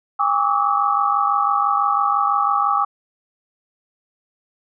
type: tone cluster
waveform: sine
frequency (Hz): 809 / 1131 / 1177 / 1287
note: G#5 / C#6 / D6 / E6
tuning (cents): -46 / +34 / +3 / -42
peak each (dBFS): -21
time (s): 0.19-2.85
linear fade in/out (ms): 10
effects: none